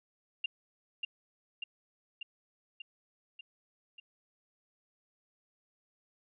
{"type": "tone with echo", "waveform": "sine", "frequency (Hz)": 2794, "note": "F7", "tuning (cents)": 0, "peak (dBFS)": -29, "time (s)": [0.44, 0.46], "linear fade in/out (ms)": 5, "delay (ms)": 590, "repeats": 6, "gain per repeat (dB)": -3, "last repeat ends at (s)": 4, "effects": []}